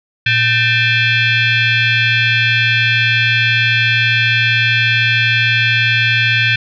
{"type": "tone with frequency modulation", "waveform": "sine", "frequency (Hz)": 116.54, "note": "A#2", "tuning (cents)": 0, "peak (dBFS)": -10, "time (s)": [0.26, 6.56], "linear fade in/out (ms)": 5, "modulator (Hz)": 834, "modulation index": 3.8, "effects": []}